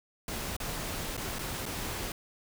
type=noise with dropouts; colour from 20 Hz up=pink; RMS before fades=-36 dBFS; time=0.28-2.12 s; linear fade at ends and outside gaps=2 ms; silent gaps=0.566-0.601 / 1.168-1.176 / 1.386-1.391 / 1.656-1.662 s; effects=none